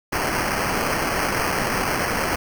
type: noise with sample-and-hold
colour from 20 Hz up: blue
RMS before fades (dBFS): -23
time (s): 0.12-2.36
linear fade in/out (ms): 10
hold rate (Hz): 3675
effects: none